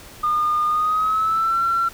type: tone with pitch glide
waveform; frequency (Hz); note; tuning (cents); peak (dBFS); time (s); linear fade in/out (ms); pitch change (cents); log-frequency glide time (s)
sine; 1217 to 1358.2; D#6 to F6; -39 to -49; -16; 0.23-1.89; 10; +190; 0.67-1.61
effects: tanh soft clip ceiling -12 dBFS + pink hiss -42 dBFS RMS until 1.93 s